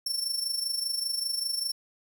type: tone with amplitude modulation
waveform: sawtooth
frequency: 5420 Hz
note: E8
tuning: 47 cents sharp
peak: -23 dBFS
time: 0.06-1.72 s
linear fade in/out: 5 ms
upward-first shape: sine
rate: 25.1 Hz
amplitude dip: 65%
effects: none